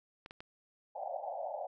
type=clicks; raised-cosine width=0.3 ms; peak=-31 dBFS; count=3; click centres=0.261 / 0.309 / 0.405 s
type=band-pass noise; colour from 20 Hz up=pink; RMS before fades=-40 dBFS; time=0.95-1.67 s; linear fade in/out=10 ms; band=560 to 840 Hz; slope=96 dB/octave
effects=none